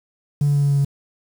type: tone with pitch steps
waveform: triangle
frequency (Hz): 144.6 / 143.68 / 142.77 / 141.87 / 140.97 / 140.08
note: D3 / D3 / D3 / C#3 / C#3 / C#3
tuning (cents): -27 / -38 / -49 / +40 / +29 / +18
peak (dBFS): -11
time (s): 0.41-0.848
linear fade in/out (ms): 5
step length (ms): 73
effects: tanh soft clip ceiling -11 dBFS + 7-bit